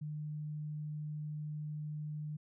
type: tone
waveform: sine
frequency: 151.1 Hz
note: D3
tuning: 50 cents sharp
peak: -38 dBFS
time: 0.01-2.37 s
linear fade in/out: 10 ms
effects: none